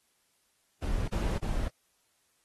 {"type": "noise bursts", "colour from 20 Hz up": "brown", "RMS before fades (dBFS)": -30, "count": 3, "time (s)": [0.82, 1.684], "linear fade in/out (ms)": 5, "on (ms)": 260, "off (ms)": 42, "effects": ["white hiss -72 dBFS RMS until 2.44 s", "AAC 32 kbps"]}